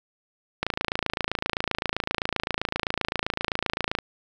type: click train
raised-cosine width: 0.3 ms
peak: -8 dBFS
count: 94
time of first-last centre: 0.63-3.987 s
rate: 27.7 Hz
effects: none